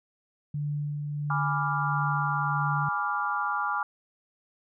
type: tone with tremolo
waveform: sine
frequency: 146.83 Hz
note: D3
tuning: in tune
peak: -27 dBFS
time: 0.54-2.89 s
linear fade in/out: 5 ms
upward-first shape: sine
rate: 1.5 Hz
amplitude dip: 30%
type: chord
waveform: sine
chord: G# diminished seventh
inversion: none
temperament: equal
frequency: 830.6 / 987.8 / 1174.7 / 1396.9 Hz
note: G#5 / B5 / D6 / F6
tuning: 0 / 0 / 0 / 0 cents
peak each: -32 / -34 / -30 / -31 dBFS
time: 1.3-3.83 s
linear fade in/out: 2 ms
effects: none